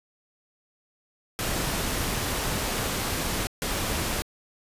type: noise bursts at uneven times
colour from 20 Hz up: pink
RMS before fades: -28 dBFS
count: 2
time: 1.39-3.47 / 3.62-4.22 s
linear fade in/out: 0 ms
effects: resampled to 32000 Hz